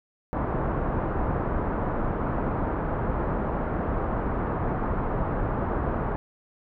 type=low-pass noise; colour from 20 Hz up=pink; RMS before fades=-27 dBFS; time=0.33-6.16 s; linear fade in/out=0 ms; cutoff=1300 Hz; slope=24 dB/octave; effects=none